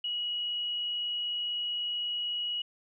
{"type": "tone with frequency modulation", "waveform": "sine", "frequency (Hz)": 2911, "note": "F#7", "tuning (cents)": -29, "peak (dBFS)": -30, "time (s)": [0.04, 2.62], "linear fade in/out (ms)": 5, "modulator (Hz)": 48.9, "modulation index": 0.24, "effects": []}